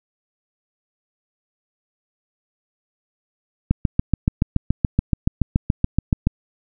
click train, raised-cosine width 5 ms, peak -3 dBFS, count 19, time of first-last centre 3.71-6.27 s, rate 7.03 Hz, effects none

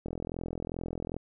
click train, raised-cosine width 2 ms, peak -22 dBFS, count 48, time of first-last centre 0.06-1.166 s, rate 42.5 Hz, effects none

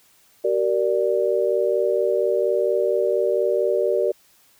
sine chord, G minor, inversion none, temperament equal with one note detuned, 381.9 / 466.2 / 587.3 Hz, G4 / Bb4 / D5, -45 / 0 / 0 cents, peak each -22 dBFS, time 0.44-4.12 s, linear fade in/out 10 ms, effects white hiss -57 dBFS RMS until 4.59 s

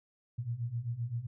sine beating tone pair, 113.9 / 121.6 Hz, A#2 / B2, -40 / -26 cents, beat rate 7.7 Hz, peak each -38 / -35 dBFS, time 0.38-1.27 s, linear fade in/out 10 ms, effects none

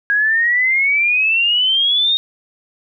sine exponential sweep, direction up, 1635 to 3729 Hz, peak -12 dBFS, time 0.1-2.17 s, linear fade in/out 0 ms, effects none

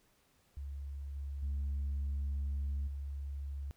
sine tone with level steps, 70 Hz, C#2, 18 cents sharp, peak -39 / -37 / -31 / -37 dBFS, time 0.57-3.71 s, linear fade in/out 0 ms, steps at 1.15 / 1.42 / 2.87 s, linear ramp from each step 10 ms, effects tanh soft clip ceiling -31 dBFS + pink hiss -71 dBFS RMS until 3.76 s

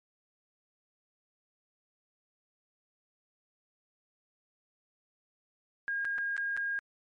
sine tone with dropouts, 1623 Hz, G#6, 40 cents flat, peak -30 dBFS, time 5.88-6.79 s, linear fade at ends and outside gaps 0 ms, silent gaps 6.047-6.052 / 6.181-6.185 / 6.366-6.378 / 6.566-6.574 s, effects MP3 48 kbps

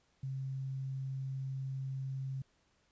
sine tone with quantisation, 133.7 Hz, C3, 38 cents sharp, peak -36 dBFS, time 0.23-2.42 s, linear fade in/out 5 ms, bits 11, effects pink hiss -73 dBFS RMS until 2.91 s + resampled to 16000 Hz

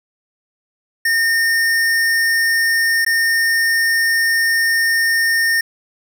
square tone with dropouts, 1825 Hz, A#6, 37 cents flat, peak -14 dBFS, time 1.05-5.61 s, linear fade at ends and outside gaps 5 ms, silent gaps 3.049-3.063 s, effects none

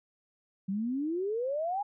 sine exponential sweep, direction up, 186.3 to 839 Hz, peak -29 dBFS, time 0.68-1.83 s, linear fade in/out 10 ms, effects none

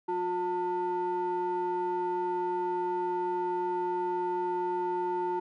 triangle ring-modulated tone, 268.9 Hz, C4, 47 cents sharp, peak -23 dBFS, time 0.08-5.4 s, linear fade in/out 10 ms, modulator 627 Hz, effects none

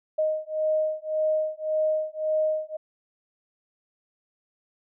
sine beating tone pair, 621 / 622.8 Hz, D#5 / D#5, -3 / +2 cents, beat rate 1.8 Hz, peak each -26 dBFS, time 0.18-2.77 s, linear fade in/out 10 ms, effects none

